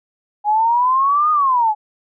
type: exponential two-way sweep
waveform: sine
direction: up then down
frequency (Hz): 824 to 1244.5 to 830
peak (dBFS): -12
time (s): 0.44-1.75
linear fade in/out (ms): 50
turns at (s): 1.31
effects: none